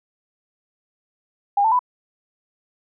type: tone with pitch steps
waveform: sine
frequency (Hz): 808 / 888 / 994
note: G#5 / A5 / B5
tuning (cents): -48 / +16 / +11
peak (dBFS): -14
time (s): 1.57-1.792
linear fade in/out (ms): 5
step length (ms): 74
effects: none